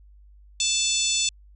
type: harmonic tone with a mistuned harmonic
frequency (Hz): 880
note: A5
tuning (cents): 0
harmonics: 3 / 4 / 5 / 6 / 7 / 8 / 9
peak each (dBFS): -30 / -26 / -30 / -33 / -30 / -28 / -29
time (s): 0.6-1.29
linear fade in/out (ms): 2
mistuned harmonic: 7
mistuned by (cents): -20
effects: added 50 Hz sine -48 dBFS peak until 1.55 s